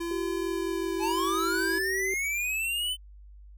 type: tone with pitch glide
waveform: square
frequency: 340 to 330.5 Hz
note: F4 to E4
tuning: -46 to +5 cents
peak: -31 dBFS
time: 0-1.79 s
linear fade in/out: 10 ms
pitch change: -49 cents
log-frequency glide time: 0.34-1.43 s
type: tone with vibrato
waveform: sine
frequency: 382.6 Hz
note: G4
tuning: 42 cents flat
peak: -31 dBFS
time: 0.11-2.14 s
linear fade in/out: 2 ms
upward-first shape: sine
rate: 9.2 Hz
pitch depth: 9 cents each way
type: linear sweep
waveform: square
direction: up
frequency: 820 to 3059 Hz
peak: -28 dBFS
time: 0.99-2.97 s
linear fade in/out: 50 ms
effects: added 50 Hz sine -46 dBFS peak until 3.57 s